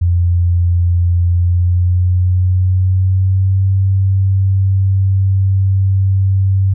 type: tone with pitch glide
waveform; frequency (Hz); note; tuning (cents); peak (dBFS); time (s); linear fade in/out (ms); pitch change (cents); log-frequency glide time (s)
sine; 87.31 to 96.32; F2 to G2; 0 to -30; -9; 0.01-6.74; 10; +170; 1.29-3.69
effects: none